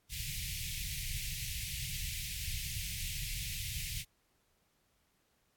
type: band-stop noise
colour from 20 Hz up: pink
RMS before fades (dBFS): -39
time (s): 0.09-4.05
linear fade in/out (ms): 50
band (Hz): 150 to 2100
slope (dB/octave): 48
effects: pink hiss -75 dBFS RMS until 5.56 s + AAC 64 kbps